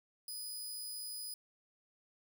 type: tone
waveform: 15% pulse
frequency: 4978 Hz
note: D#8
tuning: in tune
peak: -35 dBFS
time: 0.28-1.34 s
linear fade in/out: 2 ms
effects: none